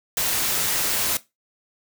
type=noise; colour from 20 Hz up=white; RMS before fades=-23 dBFS; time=0.17-1.17 s; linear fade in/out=2 ms; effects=noise-tail reverb RT60 0.2 s tail -17 dB re dry